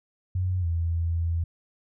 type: tone with pitch glide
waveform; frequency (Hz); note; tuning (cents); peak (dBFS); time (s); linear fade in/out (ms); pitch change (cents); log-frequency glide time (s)
sine; 91.8 to 83.7; F#2 to E2; -13 to +27; -23; 0.35-1.44; 5; -160; 0.6-0.66
effects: none